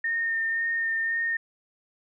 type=tone with vibrato; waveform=sine; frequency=1826 Hz; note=A#6; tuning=36 cents flat; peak=-24 dBFS; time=0.04-1.37 s; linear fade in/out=5 ms; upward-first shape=sine; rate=1.9 Hz; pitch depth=14 cents each way; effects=none